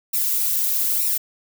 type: noise with flanger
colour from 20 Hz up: violet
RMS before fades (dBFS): -21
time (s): 0.13-1.18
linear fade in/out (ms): 10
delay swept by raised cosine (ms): 0.61 to 3.71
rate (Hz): 1.1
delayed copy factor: -0.95
effects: none